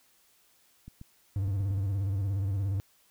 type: clicks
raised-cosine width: 5 ms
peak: -32 dBFS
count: 6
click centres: 0.88 / 1.014 / 1.478 / 1.606 / 1.709 / 1.779 s
type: tone with vibrato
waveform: triangle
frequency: 98 Hz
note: G2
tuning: in tune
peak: -25 dBFS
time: 1.36-2.8 s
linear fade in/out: 0 ms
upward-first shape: square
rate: 17 Hz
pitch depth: 66 cents each way
effects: white hiss -65 dBFS RMS until 3.1 s